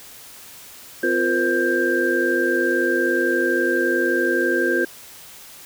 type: tone cluster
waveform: sine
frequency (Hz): 257.7 / 349.5 / 467.2 / 519 / 1583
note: C4 / F4 / A#4 / C5 / G6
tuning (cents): -26 / +1 / +4 / -14 / +17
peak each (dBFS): -27 / -21 / -26 / -26 / -21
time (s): 1.03-4.85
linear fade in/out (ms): 5
effects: white hiss -42 dBFS RMS until 5.65 s